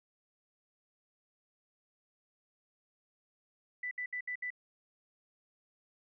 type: tone bursts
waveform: sine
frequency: 1986 Hz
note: B6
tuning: 9 cents sharp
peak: -35 dBFS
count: 5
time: 3.83-4.504 s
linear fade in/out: 5 ms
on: 82 ms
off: 66 ms
effects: none